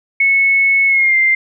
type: tone with pitch glide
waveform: sine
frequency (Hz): 2200 to 2093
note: C#7 to C7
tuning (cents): -14 to 0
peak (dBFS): -9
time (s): 0.2-1.35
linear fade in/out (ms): 5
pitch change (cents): -86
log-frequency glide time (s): 0.87-1.17
effects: none